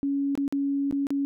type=tone with dropouts; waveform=sine; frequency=279.3 Hz; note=C#4; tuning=13 cents sharp; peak=-23 dBFS; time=0.03-1.25 s; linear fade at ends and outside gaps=0 ms; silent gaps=0.353-0.376 / 0.479-0.525 / 0.911-0.925 / 1.069-1.105 s; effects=none